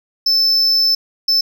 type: tone bursts at uneven times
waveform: triangle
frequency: 5274 Hz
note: E8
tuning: in tune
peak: -10 dBFS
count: 2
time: 0.26-0.95 / 1.28-1.41 s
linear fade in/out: 5 ms
effects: none